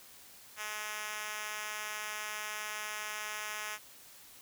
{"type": "tone with high-pass filter", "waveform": "5% pulse", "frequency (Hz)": 212.2, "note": "G#3", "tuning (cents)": 38, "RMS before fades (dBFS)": -40, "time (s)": [0.56, 3.79], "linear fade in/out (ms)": 50, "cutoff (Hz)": 940, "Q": 0.52, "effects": ["white hiss -55 dBFS RMS until 4.41 s"]}